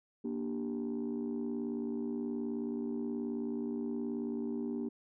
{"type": "chord", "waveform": "sine", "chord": "G minor", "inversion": "first", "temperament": "just", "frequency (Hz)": [235.2, 294, 392], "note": ["Bb3", "D4", "G4"], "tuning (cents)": [16, 2, 0], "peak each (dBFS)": [-35, -38, -39], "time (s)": [0.24, 4.89], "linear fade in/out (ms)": 10, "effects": ["tanh soft clip ceiling -29 dBFS"]}